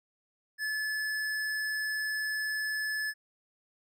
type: tone with tanh clipping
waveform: sine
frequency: 1726 Hz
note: A6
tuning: 34 cents flat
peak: -32 dBFS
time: 0.58-3.14 s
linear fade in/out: 50 ms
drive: 18 dB
effects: none